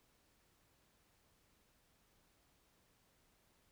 silence, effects pink hiss -74 dBFS RMS until 3.71 s

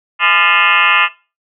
sine tone with frequency modulation, 1937 Hz, B6, 34 cents flat, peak -8 dBFS, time 0.19-1.09 s, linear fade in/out 50 ms, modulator 183 Hz, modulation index 5.1, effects noise-tail reverb RT60 0.3 s tail -18 dB re dry

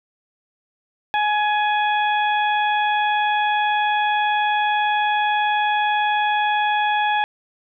harmonic tone with a mistuned harmonic, 840 Hz, G#5, 19 cents sharp, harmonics 1 / 2 / 3 / 4, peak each -18 / -24 / -28 / -30 dBFS, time 1.14-7.24 s, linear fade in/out 0 ms, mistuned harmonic 3, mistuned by -15 cents, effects none

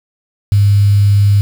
sine tone with quantisation, 101.2 Hz, G#2, 44 cents flat, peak -6 dBFS, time 0.52-1.41 s, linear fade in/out 0 ms, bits 5, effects none

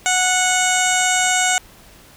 15% pulse tone with low-pass filter, 736 Hz, F#5, 9 cents flat, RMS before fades -17 dBFS, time 0.06-1.58 s, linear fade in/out 0 ms, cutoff 7500 Hz, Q 3.6, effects pink hiss -46 dBFS RMS until 2.16 s

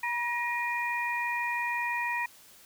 sine tone cluster, 960 / 1886 / 2428 Hz, B5 / A#6 / D#7, -49 / +20 / -43 cents, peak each -32 / -32 / -34 dBFS, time 0.03-2.26 s, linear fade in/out 5 ms, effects white hiss -55 dBFS RMS until 2.65 s

